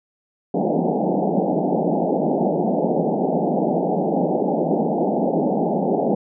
pink band-pass noise, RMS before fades -20 dBFS, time 0.54-6.15 s, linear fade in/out 5 ms, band 160 to 840 Hz, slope 96 dB/octave, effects none

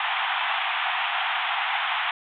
pink band-pass noise, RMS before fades -26 dBFS, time 0-2.11 s, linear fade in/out 2 ms, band 710 to 3500 Hz, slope 96 dB/octave, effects none

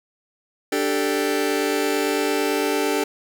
sawtooth chord, D suspended fourth, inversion none, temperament just, 293.7 / 391.6 / 440.5 Hz, D4 / G4 / A4, 0 / -2 / +2 cents, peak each -20 dBFS, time 0.72-3.04 s, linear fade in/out 5 ms, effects none

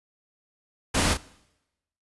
pink noise with echo, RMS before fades -23 dBFS, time 0.94-1.14 s, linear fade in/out 10 ms, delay 34 ms, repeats 1, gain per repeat -7 dB, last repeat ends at 1.174 s, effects noise-tail reverb RT60 0.9 s tail -21 dB re dry + resampled to 24000 Hz

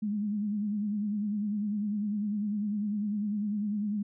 sine tone with vibrato, 207.7 Hz, G#3, in tune, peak -28 dBFS, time 0.02-4.03 s, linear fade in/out 10 ms, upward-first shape sine, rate 10 Hz, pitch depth 60 cents each way, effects none

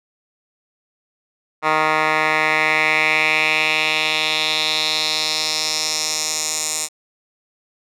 10% pulse tone with band-pass filter sweep, 155.56 Hz, D#3, in tune, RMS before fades -19 dBFS, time 1.62-6.89 s, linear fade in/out 50 ms, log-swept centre 1400 to 7600 Hz, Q 2.8, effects none

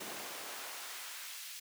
pink noise with high-pass filter sweep, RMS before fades -45 dBFS, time 0-1.6 s, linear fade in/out 10 ms, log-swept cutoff 270 to 3000 Hz, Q 0.72, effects none

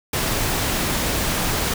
pink noise, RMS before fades -22 dBFS, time 0.13-1.74 s, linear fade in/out 5 ms, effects none

